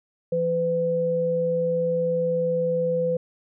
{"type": "tone pair together", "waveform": "sine", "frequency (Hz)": [168.3, 504.3], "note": ["E3", "B4"], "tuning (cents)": [36, 36], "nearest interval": "octave + perfect fifth", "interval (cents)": 1900, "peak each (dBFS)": [-29, -21], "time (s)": [0.32, 3.17], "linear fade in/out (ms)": 5, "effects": []}